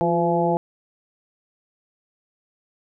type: harmonic tone with a mistuned harmonic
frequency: 169.9 Hz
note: F3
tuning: 47 cents flat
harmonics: 1 / 2 / 3 / 4 / 5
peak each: -24 / -24 / -24 / -24 / -24 dBFS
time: 0.01-0.57 s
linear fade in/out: 0 ms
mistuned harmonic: 2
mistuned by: +47 cents
effects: none